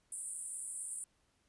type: band-pass noise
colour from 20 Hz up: pink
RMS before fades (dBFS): -43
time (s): 0.12-1.04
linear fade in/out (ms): 2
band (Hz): 8300 to 10000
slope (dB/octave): 96
effects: pink hiss -75 dBFS RMS until 1.48 s + resampled to 24000 Hz